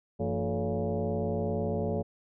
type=tone with frequency modulation; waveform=sine; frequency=169.1 Hz; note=E3; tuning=44 cents sharp; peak=-27 dBFS; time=0.19-2.03 s; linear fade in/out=20 ms; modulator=132 Hz; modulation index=3.6; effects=none